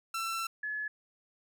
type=tone pair in turn; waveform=sawtooth / sine; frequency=1342 / 1707.5 Hz; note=E6 / G#6; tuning=+31 / +48 cents; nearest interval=major third; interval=417 cents; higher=second; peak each=-29 / -33 dBFS; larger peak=first; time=0.14-0.47 / 0.63-0.88 s; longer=first; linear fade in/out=5 ms; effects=none